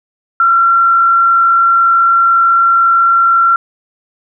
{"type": "tone with frequency modulation", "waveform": "sine", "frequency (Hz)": 1364, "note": "F6", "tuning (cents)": -41, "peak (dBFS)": -6, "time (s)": [0.4, 3.56], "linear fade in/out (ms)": 2, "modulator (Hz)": 58.1, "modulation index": 0.29, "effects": []}